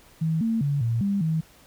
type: tone with pitch steps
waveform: sine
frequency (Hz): 160.6 / 226.2 / 142.6 / 115.7 / 199.6 / 159.7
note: E3 / A3 / C#3 / A#2 / G3 / D#3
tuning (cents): -45 / +48 / +49 / -13 / +32 / +45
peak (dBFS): -21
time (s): 0.21-1.41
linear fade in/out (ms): 10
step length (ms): 200
effects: pink hiss -54 dBFS RMS until 1.66 s